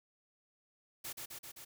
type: noise with echo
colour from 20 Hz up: white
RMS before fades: -43 dBFS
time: 1.04-1.13 s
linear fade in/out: 10 ms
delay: 130 ms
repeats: 4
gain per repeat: -2 dB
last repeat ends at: 1.65 s
effects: none